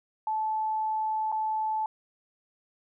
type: tone with dropouts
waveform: sine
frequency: 870 Hz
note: A5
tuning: 20 cents flat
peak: -26 dBFS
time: 0.27-1.86 s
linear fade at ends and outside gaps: 2 ms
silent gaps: 1.318-1.324 s
effects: none

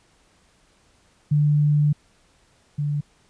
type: tone pair in turn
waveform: sine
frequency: 148 / 146.3 Hz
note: D3 / D3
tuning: +14 / -6 cents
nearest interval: unison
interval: 20 cents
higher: first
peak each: -15 / -21 dBFS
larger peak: first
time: 1.31-1.93 / 2.78-3.01 s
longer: first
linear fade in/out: 10 ms
effects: pink hiss -60 dBFS RMS until 3.29 s + resampled to 22050 Hz

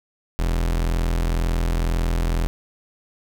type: tone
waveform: 40% pulse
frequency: 42 Hz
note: E1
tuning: 33 cents sharp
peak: -18 dBFS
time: 0.39-2.47 s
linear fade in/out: 0 ms
effects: none

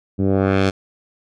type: tone with low-pass filter sweep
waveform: 10% pulse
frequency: 96.6 Hz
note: G2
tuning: 25 cents flat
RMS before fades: -17 dBFS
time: 0.18-0.71 s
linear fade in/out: 20 ms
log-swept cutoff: 240 to 6400 Hz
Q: 0.96
effects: none

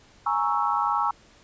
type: chord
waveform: sine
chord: A# half-diminished seventh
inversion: third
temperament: equal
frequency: 830.6 / 932.3 / 1108.7 / 1318.5 Hz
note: G#5 / A#5 / C#6 / E6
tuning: 0 / 0 / 0 / 0 cents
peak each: -27 dBFS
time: 0.26-1.11 s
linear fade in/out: 5 ms
effects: pink hiss -55 dBFS RMS until 1.43 s + resampled to 16000 Hz

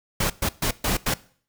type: noise bursts at uneven times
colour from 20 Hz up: pink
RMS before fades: -23 dBFS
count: 5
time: 0.2-0.3 / 0.42-0.49 / 0.62-0.71 / 0.84-0.97 / 1.06-1.14 s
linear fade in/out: 5 ms
effects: noise-tail reverb RT60 0.5 s tail -20 dB re dry

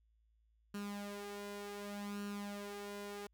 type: tone with flanger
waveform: sawtooth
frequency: 203.5 Hz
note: G#3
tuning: 35 cents flat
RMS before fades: -45 dBFS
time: 0.74-3.27 s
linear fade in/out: 5 ms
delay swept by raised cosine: 0.7 to 2.9 ms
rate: 0.67 Hz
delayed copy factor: +0.65
effects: added 55 Hz sine -70 dBFS peak until 3.33 s

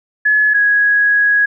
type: tone pair in turn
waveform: sine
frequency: 1704 / 1663.2 Hz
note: G#6 / G#6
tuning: +44 / +2 cents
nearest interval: unison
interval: 42 cents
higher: first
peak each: -9 dBFS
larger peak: neither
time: 0.25-0.54 / 0.54-1.46 s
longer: second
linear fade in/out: 10 ms
effects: none

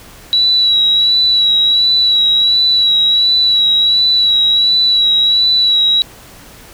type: tone with vibrato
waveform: sine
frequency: 3912 Hz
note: B7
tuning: 17 cents flat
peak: -8 dBFS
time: 0.33-6.02 s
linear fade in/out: 0 ms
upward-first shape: sine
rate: 1.4 Hz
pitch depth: 30 cents each way
effects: pink hiss -38 dBFS RMS until 6.73 s

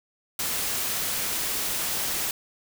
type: noise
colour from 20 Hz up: white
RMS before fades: -28 dBFS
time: 0.39-2.31 s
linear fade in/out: 2 ms
effects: none

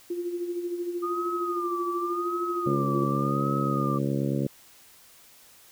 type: tone with tremolo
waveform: sine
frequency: 349.2 Hz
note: F4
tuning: in tune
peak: -26 dBFS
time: 0.1-3.04 s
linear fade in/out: 5 ms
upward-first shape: sine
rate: 13 Hz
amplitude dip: 55%
type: tone with vibrato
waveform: sine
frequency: 1216 Hz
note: D#6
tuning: 40 cents flat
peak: -29 dBFS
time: 1.02-3.99 s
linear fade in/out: 20 ms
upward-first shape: sine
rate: 0.89 Hz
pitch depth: 88 cents each way
type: harmonic tone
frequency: 69.3 Hz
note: C#2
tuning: in tune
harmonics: 2 / 3 / 4 / 5 / 6 / 7 / 8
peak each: -28 / -30 / -31 / -33 / -39 / -37 / -37 dBFS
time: 2.66-4.47 s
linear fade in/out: 5 ms
effects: white hiss -54 dBFS RMS until 5.71 s

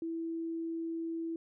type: tone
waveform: sine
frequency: 329.6 Hz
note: E4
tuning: in tune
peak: -34 dBFS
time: 0.02-1.36 s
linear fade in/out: 2 ms
effects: none

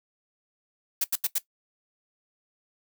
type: noise bursts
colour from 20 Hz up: blue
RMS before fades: -25 dBFS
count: 4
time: 1.01-1.384 s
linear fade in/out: 5 ms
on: 32 ms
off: 82 ms
effects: noise-tail reverb RT60 0.1 s tail -17 dB re dry

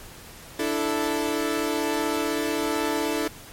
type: chord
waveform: sawtooth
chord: D suspended second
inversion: none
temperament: equal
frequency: 293.7 / 329.6 / 440 Hz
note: D4 / E4 / A4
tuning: 0 / 0 / 0 cents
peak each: -24 dBFS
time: 0.59-3.28 s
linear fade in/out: 5 ms
effects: pink hiss -44 dBFS RMS until 3.52 s + MP3 64 kbps

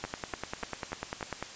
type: two click trains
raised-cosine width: 0.5 ms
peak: -22 / -18 dBFS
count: 5 / 15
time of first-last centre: 0.05-1.209 / 0.04-1.426 s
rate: 3.45 / 10.1 Hz
effects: white hiss -45 dBFS RMS until 1.55 s + resampled to 16000 Hz

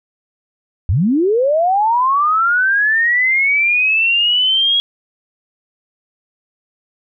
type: linear sweep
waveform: sine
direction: up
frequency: 70.9 to 3322 Hz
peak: -11 dBFS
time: 0.89-4.8 s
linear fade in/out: 0 ms
effects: none

